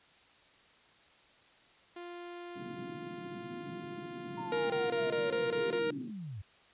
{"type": "tone", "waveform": "sawtooth", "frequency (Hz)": 349.2, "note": "F4", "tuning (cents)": 0, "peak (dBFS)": -39, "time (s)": [1.96, 5.79], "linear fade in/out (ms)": 5}
{"type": "band-pass noise", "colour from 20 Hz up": "white", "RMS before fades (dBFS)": -46, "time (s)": [2.55, 6.11], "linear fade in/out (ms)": 20, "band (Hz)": [120, 340], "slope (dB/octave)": 48}
{"type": "linear sweep", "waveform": "sine", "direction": "down", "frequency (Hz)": [936, 87.31], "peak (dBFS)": -39, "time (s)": [4.37, 6.42], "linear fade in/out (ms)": 10}
{"type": "tone bursts", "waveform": "45% pulse", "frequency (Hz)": 468.7, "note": "A#4", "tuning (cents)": 9, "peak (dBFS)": -30, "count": 7, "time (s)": [4.52, 5.906], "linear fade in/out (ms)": 2, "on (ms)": 180, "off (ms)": 21}
{"effects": ["white hiss -62 dBFS RMS until 6.73 s", "resampled to 8000 Hz"]}